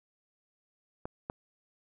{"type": "clicks", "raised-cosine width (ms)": 1, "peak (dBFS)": [-23, -21], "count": 2, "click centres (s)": [1.055, 1.299], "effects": []}